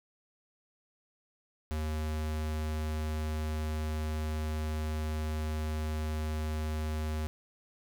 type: tone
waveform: square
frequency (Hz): 77.4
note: D#2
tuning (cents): -9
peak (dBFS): -32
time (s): 1.71-7.27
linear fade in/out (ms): 0
effects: none